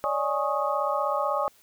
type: tone cluster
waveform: sine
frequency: 566 / 602 / 830 / 1096 / 1252 Hz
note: C#5 / D5 / G#5 / C#6 / D#6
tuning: +36 / +43 / -1 / -20 / +10 cents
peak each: -30 dBFS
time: 0.04-1.48 s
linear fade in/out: 0 ms
effects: white hiss -59 dBFS RMS until 1.62 s